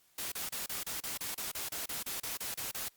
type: noise bursts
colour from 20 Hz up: white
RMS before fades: -38 dBFS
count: 16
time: 0.18-2.885 s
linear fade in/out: 5 ms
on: 140 ms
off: 31 ms
effects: white hiss -68 dBFS RMS until 2.96 s + Opus 48 kbps